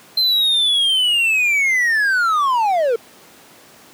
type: linear sweep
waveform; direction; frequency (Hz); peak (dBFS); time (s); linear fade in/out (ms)
triangle; down; 4127 to 440; -12; 0.17-2.96; 5
effects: pink hiss -45 dBFS RMS until 3.93 s + high-pass 200 Hz 12 dB/octave